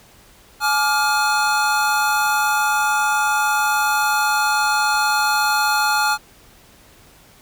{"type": "chord", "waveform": "square", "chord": "D diminished", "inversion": "second", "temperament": "just", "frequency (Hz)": [845.8, 1174.7, 1409.6], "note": ["Ab5", "D6", "F6"], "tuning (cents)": [31, 0, 16], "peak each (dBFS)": [-20, -26, -20], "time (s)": [0.6, 6.18], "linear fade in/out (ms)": 50, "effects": ["pink hiss -49 dBFS RMS until 7.41 s"]}